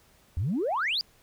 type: exponential sweep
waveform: sine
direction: up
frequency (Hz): 76 to 5020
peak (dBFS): -24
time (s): 0.37-1.01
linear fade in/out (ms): 0
effects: tanh soft clip ceiling -21 dBFS + pink hiss -61 dBFS RMS until 1.22 s